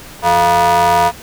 square ring-modulated tone, 131.4 Hz, C3, 8 cents sharp, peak -7 dBFS, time 0.22-1.12 s, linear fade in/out 50 ms, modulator 829 Hz, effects pink hiss -35 dBFS RMS until 1.22 s

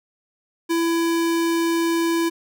square tone, 333.8 Hz, E4, 22 cents sharp, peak -19 dBFS, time 0.69-2.3 s, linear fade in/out 20 ms, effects none

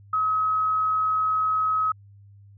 sine tone, 1276 Hz, D#6, 43 cents sharp, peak -20 dBFS, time 0.13-1.92 s, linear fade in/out 5 ms, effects added 100 Hz sine -47 dBFS peak until 2.57 s

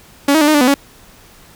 sawtooth tone with pitch steps, 282 / 316.5 / 293.8 / 307.9 / 291.9 / 250.7 / 280.4 Hz, C#4 / D#4 / D4 / D#4 / D4 / B3 / C#4, +30 / +30 / +1 / -18 / -10 / +26 / +20 cents, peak -5 dBFS, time 0.28-0.742 s, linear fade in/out 5 ms, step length 66 ms, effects pink hiss -44 dBFS RMS until 1.55 s

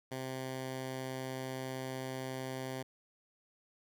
10% pulse tone, 130.81 Hz, C3, in tune, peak -30 dBFS, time 0.11-2.83 s, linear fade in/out 10 ms, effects none

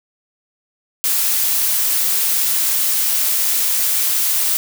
blue noise, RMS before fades -17 dBFS, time 1.04-4.57 s, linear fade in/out 0 ms, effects none

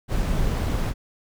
brown noise, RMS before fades -23 dBFS, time 0.08-0.94 s, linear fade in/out 50 ms, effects none

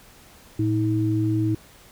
sine tone pair together, 112.78 / 319 Hz, A2 / D#4, +43 / +43 cents, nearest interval octave + tritone, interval 1800 cents, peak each -22 dBFS, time 0.59-1.55 s, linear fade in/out 5 ms, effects pink hiss -50 dBFS RMS until 1.91 s

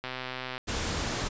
click train, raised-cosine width 0.3 ms, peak -19 dBFS, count 70, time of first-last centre 0.04-0.579 s, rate 128 Hz
pink noise, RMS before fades -31 dBFS, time 0.67-1.29 s, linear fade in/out 20 ms
effects resampled to 16000 Hz

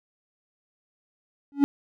triangle tone with exponential growth, 282.1 Hz, C#4, 30 cents sharp, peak -9 dBFS, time 1.52-1.64 s, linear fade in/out 0 ms, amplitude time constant 24 ms, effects none

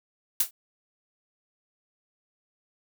blue noise with exponential decay, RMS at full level -17 dBFS, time 0.4-0.51 s, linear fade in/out 5 ms, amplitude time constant 23 ms, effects none

